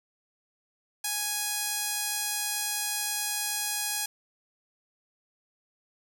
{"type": "tone with band-pass filter", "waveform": "sawtooth", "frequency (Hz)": 830.6, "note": "G#5", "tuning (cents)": 0, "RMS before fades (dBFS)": -31, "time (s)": [1.04, 4.06], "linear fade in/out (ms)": 5, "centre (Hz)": 10000, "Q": 0.87, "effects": []}